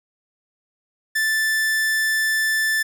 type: tone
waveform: 45% pulse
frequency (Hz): 1760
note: A6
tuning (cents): 0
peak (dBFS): -18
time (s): 1.15-2.83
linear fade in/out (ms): 10
effects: none